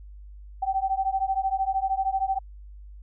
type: beating tone pair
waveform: sine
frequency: 765 / 778 Hz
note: G5 / G5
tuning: -42 / -13 cents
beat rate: 13 Hz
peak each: -26 dBFS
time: 0.62-2.39 s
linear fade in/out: 10 ms
effects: added 50 Hz sine -41 dBFS peak until 3.02 s